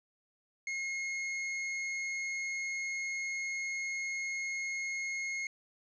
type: tone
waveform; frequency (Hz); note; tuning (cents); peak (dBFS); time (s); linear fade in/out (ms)
45% pulse; 2155; C#7; -49; -34; 0.67-5.47; 2
effects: resampled to 16000 Hz